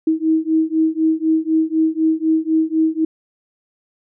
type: beating tone pair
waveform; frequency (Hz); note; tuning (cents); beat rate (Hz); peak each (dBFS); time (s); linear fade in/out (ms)
sine; 316.9 / 320.9; D#4 / E4; +32 / -46; 4; -17 / -17; 0.07-3.05; 5
effects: none